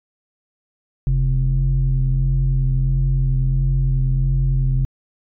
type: tone pair together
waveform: sine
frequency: 43.77 / 132.8 Hz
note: F1 / C3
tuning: +5 / +26 cents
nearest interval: octave + perfect fifth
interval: 1921 cents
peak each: -16 dBFS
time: 1.07-4.85 s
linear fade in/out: 0 ms
effects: tanh soft clip ceiling -10 dBFS